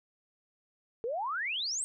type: exponential sweep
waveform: sine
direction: up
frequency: 435.9 to 8640 Hz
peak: -31 dBFS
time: 1.04-1.84 s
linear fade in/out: 0 ms
effects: none